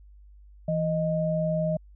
sine tone pair together, 164.81 / 622.2 Hz, E3 / D#5, 0 / 0 cents, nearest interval octave + major seventh, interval 2300 cents, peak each -26 dBFS, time 0.68-1.77 s, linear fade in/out 5 ms, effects added 50 Hz sine -48 dBFS peak until 1.95 s

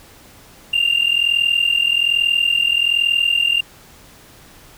triangle tone with amplitude modulation, 2794 Hz, F7, in tune, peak -7 dBFS, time 0.73-3.61 s, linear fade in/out 10 ms, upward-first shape sine, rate 41.2 Hz, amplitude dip 85%, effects tanh soft clip ceiling -9 dBFS + pink hiss -45 dBFS RMS until 4.77 s

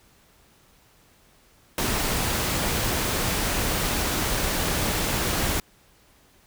pink noise, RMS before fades -25 dBFS, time 1.78-5.6 s, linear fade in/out 2 ms, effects pink hiss -58 dBFS RMS until 6.46 s

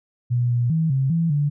sine tone with pitch steps, 121.7 / 120.6 / 161.3 / 133.9 / 166.1 / 145.5 Hz, B2 / B2 / E3 / C3 / E3 / D3, -25 / -41 / -37 / +40 / +13 / -16 cents, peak -17 dBFS, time 0.3-1.5 s, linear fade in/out 20 ms, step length 200 ms, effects none

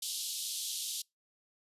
pink band-pass noise, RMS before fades -38 dBFS, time 0.02-1.02 s, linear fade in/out 5 ms, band 3200 to 13000 Hz, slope 48 dB/octave, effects noise-tail reverb RT60 0.2 s tail -26 dB re dry + resampled to 32000 Hz

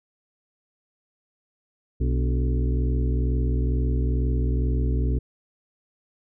harmonic tone with a mistuned harmonic, 62.2 Hz, B1, 13 cents sharp, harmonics 1 / 2 / 4 / 5 / 6 / 7, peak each -21 / -27 / -33 / -35 / -37 / -38 dBFS, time 2-5.19 s, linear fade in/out 10 ms, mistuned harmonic 5, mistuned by -96 cents, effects none

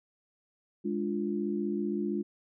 sine chord, D diminished, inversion second, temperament equal, 207.7 / 293.7 / 349.2 Hz, Ab3 / D4 / F4, 0 / 0 / 0 cents, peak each -32 / -35 / -33 dBFS, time 0.84-2.23 s, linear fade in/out 20 ms, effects none

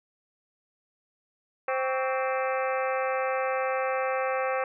harmonic tone with a mistuned harmonic, 261.6 Hz, C4, in tune, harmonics 2 / 3 / 4 / 5 / 6 / 7 / 8 / 9 / 10, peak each -28 / -32 / -34 / -36 / -38 / -39 / -40 / -41 / -42 dBFS, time 1.68-4.64 s, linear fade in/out 2 ms, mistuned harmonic 4, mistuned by +130 cents, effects none

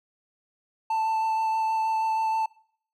triangle tone with vibrato, 885 Hz, A5, 10 cents sharp, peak -21 dBFS, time 0.9-2.46 s, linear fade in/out 5 ms, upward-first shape sine, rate 6.3 Hz, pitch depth 11 cents each way, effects noise-tail reverb RT60 0.6 s tail -22 dB re dry

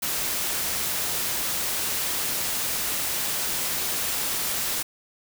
white noise, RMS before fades -27 dBFS, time 0.02-4.83 s, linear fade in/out 10 ms, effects none

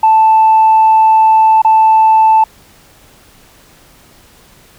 sine tone with dropouts, 880 Hz, A5, in tune, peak -3 dBFS, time 0.03-2.44 s, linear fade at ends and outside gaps 5 ms, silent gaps 1.619-1.647 s, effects tanh soft clip ceiling -1 dBFS + pink hiss -44 dBFS RMS until 4.78 s

